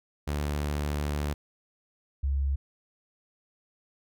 sawtooth / sine tone pair in turn, 73.42 / 68.9 Hz, D2 / C#2, 0 / -10 cents, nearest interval minor second, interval 110 cents, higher first, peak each -24 dBFS, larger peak neither, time 0.27-1.34 / 2.23-2.56 s, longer first, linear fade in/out 10 ms, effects none

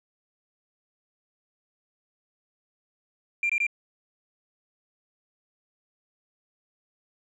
sine tone bursts, 2378 Hz, D7, 21 cents sharp, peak -21 dBFS, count 3, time 3.43-3.667 s, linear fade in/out 2 ms, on 65 ms, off 21 ms, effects tanh soft clip ceiling -18 dBFS

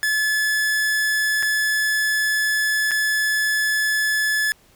45% pulse tone with dropouts, 1721 Hz, A6, 39 cents flat, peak -18 dBFS, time 0.03-4.52 s, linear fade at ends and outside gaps 0 ms, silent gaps 1.426-1.43 / 2.91-2.916 s, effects pink hiss -55 dBFS RMS until 4.75 s

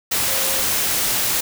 sine tone in noise, 534 Hz, C5, 35 cents sharp, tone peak -31 dBFS, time 0.28-0.63 s, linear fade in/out 10 ms, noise white, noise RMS -20 dBFS, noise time 0.11-1.41 s, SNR -14 dB, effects none

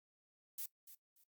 violet noise with echo, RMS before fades -43 dBFS, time 0.58-0.66 s, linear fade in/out 5 ms, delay 290 ms, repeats 2, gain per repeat -13 dB, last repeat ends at 1.24 s, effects noise-tail reverb RT60 0.1 s tail -17 dB re dry + Opus 48 kbps

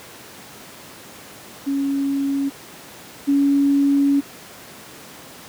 sine tone pair in turn, 277.2 / 280.7 Hz, C#4 / C#4, 0 / +22 cents, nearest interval unison, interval 22 cents, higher second, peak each -18 / -13 dBFS, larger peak second, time 1.66-2.5 / 3.27-4.21 s, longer second, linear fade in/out 20 ms, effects pink hiss -40 dBFS RMS until 5.48 s + high-pass 150 Hz 12 dB/octave

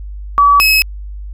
sine / 30% pulse tone pair in turn, 1144 / 2568 Hz, D6 / E7, -46 / -46 cents, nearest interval octave + major second, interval 1400 cents, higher second, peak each -5 dBFS, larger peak neither, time 0.38-0.6 / 0.6-0.82 s, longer neither, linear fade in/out 0 ms, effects added 50 Hz sine -24 dBFS peak until 1.33 s

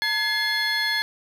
triangle tone cluster, 903 / 1697 / 2102 / 3399 / 4279 Hz, A5 / G#6 / C7 / G#7 / C8, +45 / +37 / +7 / +39 / +38 cents, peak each -32 / -23 / -28 / -28 / -26 dBFS, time 0.02-1.02 s, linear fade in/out 0 ms, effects none

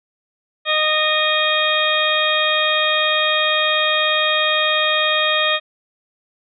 harmonic tone with a mistuned harmonic, 617 Hz, D#5, 15 cents flat, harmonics 1 / 2 / 3 / 4 / 5 / 6, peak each -22 / -22 / -22 / -22 / -22 / -22 dBFS, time 0.65-5.6 s, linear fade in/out 50 ms, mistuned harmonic 5, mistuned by +91 cents, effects none

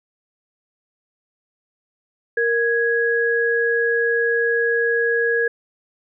sine tone pair together, 466.2 / 1661.3 Hz, A#4 / G#6, 0 / 0 cents, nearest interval octave + minor seventh, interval 2200 cents, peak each -19 dBFS, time 2.37-5.48 s, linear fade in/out 5 ms, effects none

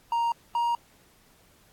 triangle tone pair in turn, 934 / 942.7 Hz, A#5 / A#5, +3 / +19 cents, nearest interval unison, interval 16 cents, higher second, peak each -21 dBFS, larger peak neither, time 0.12-0.32 / 0.55-0.75 s, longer neither, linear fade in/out 2 ms, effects pink hiss -60 dBFS RMS until 1.72 s + AAC 64 kbps

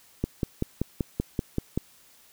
click train, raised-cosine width 3 ms, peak -12 dBFS, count 9, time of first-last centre 0.24-1.776 s, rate 5.21 Hz, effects white hiss -57 dBFS RMS until 2.32 s

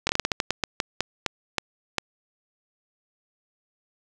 slowing click train, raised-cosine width 0.2 ms, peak -5 dBFS, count 15, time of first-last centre 0.07-1.983 s, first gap 22 ms, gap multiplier 1.25, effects none

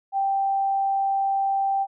sine tone, 784 Hz, G5, in tune, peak -20 dBFS, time 0.12-1.87 s, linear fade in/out 50 ms, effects none

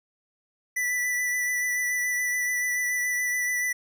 square tone with vibrato, 1975.5 Hz, B6, in tune, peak -25 dBFS, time 0.76-3.73 s, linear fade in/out 10 ms, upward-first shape sine, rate 7 Hz, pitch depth 17 cents each way, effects none

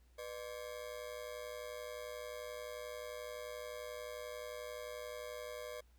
40% pulse ring-modulated tone, 549 Hz, C#5, 17 cents flat, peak -40 dBFS, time 0.18-5.81 s, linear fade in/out 10 ms, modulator 55.7 Hz, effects added 60 Hz sine -63 dBFS peak until 5.98 s + pink hiss -75 dBFS RMS until 5.98 s

